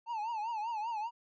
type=tone with vibrato; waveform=triangle; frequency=890 Hz; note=A5; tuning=20 cents sharp; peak=-32 dBFS; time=0.06-1.11 s; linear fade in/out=50 ms; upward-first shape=triangle; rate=5.1 Hz; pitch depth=140 cents each way; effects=resampled to 16000 Hz